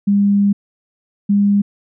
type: tone pair in turn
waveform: sine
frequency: 201.5 / 202.3 Hz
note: G3 / G#3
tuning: +48 / -45 cents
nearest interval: unison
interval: 7 cents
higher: second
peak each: -10 dBFS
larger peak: neither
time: 0.07-0.53 / 1.29-1.62 s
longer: first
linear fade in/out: 10 ms
effects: none